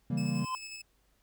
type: chord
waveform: triangle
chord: C# diminished seventh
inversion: none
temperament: equal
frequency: 138.59 / 164.81 / 196 / 233.1 Hz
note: C#3 / E3 / G3 / Bb3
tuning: 0 / 0 / 0 / 0 cents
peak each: -32 dBFS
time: 0.1-0.45 s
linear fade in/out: 5 ms
type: tone with tremolo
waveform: 20% pulse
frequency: 2602 Hz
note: E7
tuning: 23 cents flat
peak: -36 dBFS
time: 0.17-0.82 s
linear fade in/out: 10 ms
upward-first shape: square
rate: 11 Hz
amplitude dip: 30%
type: tone with exponential growth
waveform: triangle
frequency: 1029 Hz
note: C6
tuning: 29 cents flat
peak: -27 dBFS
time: 0.19-0.55 s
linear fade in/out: 1 ms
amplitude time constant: 77 ms
effects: added 50 Hz sine -70 dBFS peak until 1.22 s + pink hiss -72 dBFS RMS until 1.22 s